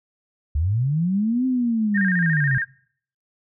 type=linear two-way sweep; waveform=sine; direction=up then down; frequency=67.7 to 261.6 to 127.5 Hz; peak=-18 dBFS; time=0.55-2.58 s; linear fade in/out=5 ms; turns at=1.46 s
type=tone with vibrato; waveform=sine; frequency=1717 Hz; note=A6; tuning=43 cents flat; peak=-21 dBFS; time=1.94-2.65 s; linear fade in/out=20 ms; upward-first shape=square; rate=14 Hz; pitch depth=110 cents each way
effects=noise-tail reverb RT60 0.6 s tail -24 dB re dry